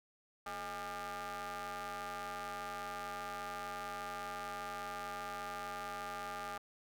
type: ring-modulated tone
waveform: sawtooth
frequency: 193.5 Hz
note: G3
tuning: 22 cents flat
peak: -34 dBFS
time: 0.46-6.58 s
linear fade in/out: 5 ms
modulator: 1010 Hz
effects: none